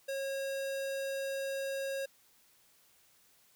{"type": "tone", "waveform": "square", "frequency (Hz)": 544, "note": "C#5", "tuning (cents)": -33, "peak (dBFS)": -35, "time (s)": [0.08, 2.06], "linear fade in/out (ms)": 10, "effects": ["white hiss -66 dBFS RMS until 3.55 s"]}